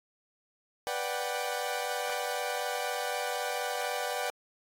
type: chord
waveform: sawtooth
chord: G major seventh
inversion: first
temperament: equal with one note detuned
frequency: 491.6 / 587.3 / 740 / 784 Hz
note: B4 / D5 / F#5 / G5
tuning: -8 / 0 / 0 / 0 cents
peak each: -33 dBFS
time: 0.87-4.3 s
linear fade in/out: 0 ms
effects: AAC 48 kbps